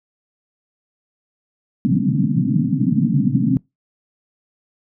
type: band-pass noise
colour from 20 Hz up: white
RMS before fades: -17 dBFS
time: 1.85-3.57 s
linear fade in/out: 0 ms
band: 120 to 280 Hz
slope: 96 dB/octave
effects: noise-tail reverb RT60 0.2 s tail -25 dB re dry